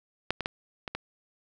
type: clicks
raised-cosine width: 0.3 ms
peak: -9 / -16 / -13 / -18 / -16 dBFS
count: 5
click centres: 0.306 / 0.407 / 0.459 / 0.878 / 0.95 s
effects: none

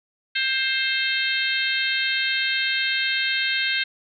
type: harmonic tone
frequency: 528 Hz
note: C5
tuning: 16 cents sharp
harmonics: 3 / 4 / 5 / 6 / 7 / 8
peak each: -26 / -27 / -28 / -29 / -29 / -30 dBFS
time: 0.35-3.84 s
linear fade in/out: 10 ms
effects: none

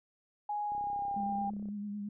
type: tone with pitch glide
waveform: sine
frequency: 830.6 to 798.6 Hz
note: G#5 to G5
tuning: 0 to +32 cents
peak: -32 dBFS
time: 0.49-1.5 s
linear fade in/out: 5 ms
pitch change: -68 cents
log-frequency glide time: 0.66-1.2 s
type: click train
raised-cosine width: 2 ms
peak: -39 dBFS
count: 33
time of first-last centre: 0.72-1.687 s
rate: 33.1 Hz
type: tone with vibrato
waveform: sine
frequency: 205.4 Hz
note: G#3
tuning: 19 cents flat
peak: -36 dBFS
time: 1.16-2.09 s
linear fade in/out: 5 ms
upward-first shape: sine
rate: 9 Hz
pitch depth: 30 cents each way
effects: none

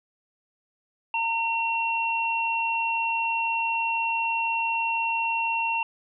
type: tone pair together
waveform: sine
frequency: 916 / 2730 Hz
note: A#5 / F7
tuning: -31 / -40 cents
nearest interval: octave + perfect fifth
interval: 1891 cents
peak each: -26 dBFS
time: 1.14-5.83 s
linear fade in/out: 2 ms
effects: none

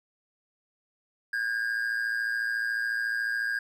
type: tone with amplitude modulation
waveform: triangle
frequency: 1618 Hz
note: G#6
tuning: 46 cents flat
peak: -22 dBFS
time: 1.33-3.59 s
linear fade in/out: 5 ms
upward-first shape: sine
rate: 114 Hz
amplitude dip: 65%
effects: none

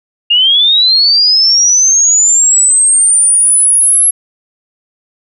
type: linear sweep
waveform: sine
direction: up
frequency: 2794 to 11175 Hz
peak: -5 dBFS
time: 0.3-4.11 s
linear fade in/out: 10 ms
effects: none

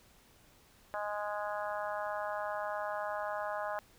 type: harmonic tone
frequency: 207.7 Hz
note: G#3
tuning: in tune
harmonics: 3 / 4 / 5 / 6 / 7 / 8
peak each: -38 / -40 / -42 / -44 / -45 / -46 dBFS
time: 0.94-3.79 s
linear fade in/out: 0 ms
effects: pink hiss -63 dBFS RMS until 3.98 s

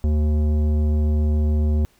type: tone with tanh clipping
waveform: triangle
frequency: 75.6 Hz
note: D#2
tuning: 49 cents flat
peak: -18 dBFS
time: 0.04-1.85 s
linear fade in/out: 0 ms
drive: 17 dB
effects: pink hiss -59 dBFS RMS until 1.99 s

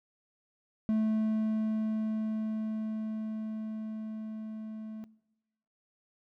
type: tone with level ramp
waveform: triangle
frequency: 218 Hz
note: A3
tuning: 16 cents flat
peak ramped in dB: -23 to -37 dBFS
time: 0.89-5.04 s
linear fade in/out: 0 ms
effects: noise-tail reverb RT60 1.0 s tail -22 dB re dry

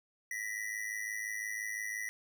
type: ring-modulated tone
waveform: square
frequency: 1947 Hz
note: B6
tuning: 25 cents flat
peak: -34 dBFS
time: 0.31-2.09 s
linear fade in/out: 0 ms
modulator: 52.9 Hz
effects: none

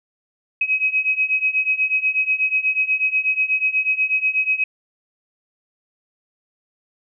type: beating tone pair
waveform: sine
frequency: 2536 / 2544.2 Hz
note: D#7 / D#7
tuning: +32 / +38 cents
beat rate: 8.2 Hz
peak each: -21 / -19 dBFS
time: 0.61-4.64 s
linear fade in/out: 5 ms
effects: none

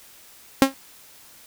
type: tone with exponential decay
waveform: sawtooth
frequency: 269.7 Hz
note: C#4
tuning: 47 cents flat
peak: -4 dBFS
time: 0.62-0.74 s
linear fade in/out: 0 ms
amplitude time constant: 25 ms
effects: white hiss -49 dBFS RMS until 1.46 s

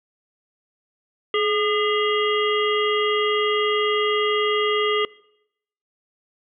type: harmonic tone with a mistuned harmonic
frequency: 406.2 Hz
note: G#4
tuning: 38 cents flat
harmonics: 1 / 3 / 5 / 7 / 8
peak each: -20 / -25 / -27 / -28 / -29 dBFS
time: 1.34-5.05 s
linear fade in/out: 2 ms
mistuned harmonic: 1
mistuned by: +69 cents
effects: noise-tail reverb RT60 0.8 s tail -22 dB re dry

